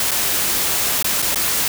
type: noise with dropouts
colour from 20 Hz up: white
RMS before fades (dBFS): -19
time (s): 0-1.68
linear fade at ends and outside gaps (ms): 2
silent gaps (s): 0.11-0.115 / 1.027-1.044 / 1.22-1.224 / 1.346-1.357
effects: none